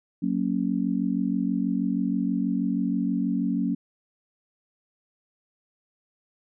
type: chord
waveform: sine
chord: F# major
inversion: none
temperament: just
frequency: 185 / 231.2 / 277.5 Hz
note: F#3 / A#3 / C#4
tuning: 0 / -14 / +2 cents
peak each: -27 dBFS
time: 0.22-3.75 s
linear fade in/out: 10 ms
effects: none